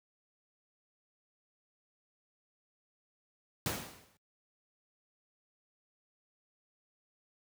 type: noise with exponential decay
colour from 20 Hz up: pink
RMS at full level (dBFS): -32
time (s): 3.66-4.17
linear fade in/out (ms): 1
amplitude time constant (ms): 110
effects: noise-tail reverb RT60 0.1 s tail -22 dB re dry + high-pass 80 Hz 12 dB/octave